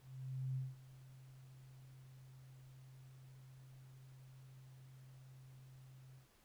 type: tone with ADSR envelope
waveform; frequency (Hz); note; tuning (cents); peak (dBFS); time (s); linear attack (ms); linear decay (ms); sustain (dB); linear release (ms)
sine; 130.81; C3; 0; -37; 0-6.28; 560; 190; -19; 120
effects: pink hiss -71 dBFS RMS until 6.44 s